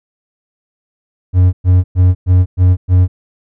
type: tone bursts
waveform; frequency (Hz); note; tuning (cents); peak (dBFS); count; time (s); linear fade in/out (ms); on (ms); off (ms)
triangle; 91; F#2; -28; -3; 6; 1.33-3.08; 50; 200; 110
effects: none